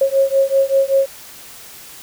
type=beating tone pair; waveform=sine; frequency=541 / 546.2 Hz; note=C#5 / C#5; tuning=-42 / -26 cents; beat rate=5.2 Hz; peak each=-15 dBFS; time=0.01-1.06 s; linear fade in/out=5 ms; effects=white hiss -38 dBFS RMS until 2.02 s